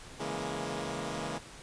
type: chord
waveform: 10% pulse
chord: A# half-diminished seventh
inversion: first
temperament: equal with one note detuned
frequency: 138.59 / 164.81 / 207.7 / 234.7 Hz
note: C#3 / E3 / G#3 / A#3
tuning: 0 / 0 / 0 / +12 cents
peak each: -32 dBFS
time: 0.19-1.39 s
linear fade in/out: 20 ms
effects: pink hiss -49 dBFS RMS until 1.62 s + resampled to 22050 Hz